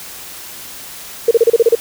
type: tone bursts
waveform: sine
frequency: 462.3 Hz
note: A#4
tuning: 14 cents flat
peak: -5 dBFS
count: 8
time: 1.28-1.752 s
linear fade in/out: 5 ms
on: 31 ms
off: 32 ms
effects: white hiss -32 dBFS RMS until 1.8 s